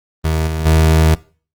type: tone with level steps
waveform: 30% pulse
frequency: 79.4 Hz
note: D#2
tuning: 36 cents sharp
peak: -11 / -15 / -6 dBFS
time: 0.24-1.15 s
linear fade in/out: 10 ms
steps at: 0.46 / 0.65 s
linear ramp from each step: 20 ms
effects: noise-tail reverb RT60 0.4 s tail -21 dB re dry + Opus 24 kbps